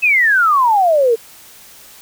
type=exponential sweep; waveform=sine; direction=down; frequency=2637 to 440 Hz; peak=-9 dBFS; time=0.02-1.16 s; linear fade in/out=20 ms; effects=white hiss -41 dBFS RMS until 2.01 s